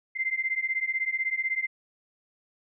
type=beating tone pair; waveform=sine; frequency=2076 / 2092 Hz; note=C7 / C7; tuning=-14 / -1 cents; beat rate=16 Hz; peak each=-29 dBFS; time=0.15-1.67 s; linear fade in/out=20 ms; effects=none